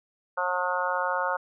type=harmonic tone; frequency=180.5 Hz; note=F#3; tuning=43 cents flat; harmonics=3 / 4 / 5 / 6 / 7 / 8; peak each=-31 / -35 / -30 / -33 / -32 / -31 dBFS; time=0.37-1.37 s; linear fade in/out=10 ms; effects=none